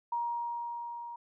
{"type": "tone with level ramp", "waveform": "sine", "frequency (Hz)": 945, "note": "A#5", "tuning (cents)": 23, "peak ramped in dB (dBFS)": [-29, -40], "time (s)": [0.12, 1.16], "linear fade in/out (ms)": 5, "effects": []}